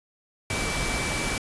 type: tone in noise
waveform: sine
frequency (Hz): 2315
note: D7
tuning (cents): -25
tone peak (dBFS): -32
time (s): 0.5-1.38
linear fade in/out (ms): 2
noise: pink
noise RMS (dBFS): -28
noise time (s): 0.5-1.38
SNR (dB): -7
effects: resampled to 24000 Hz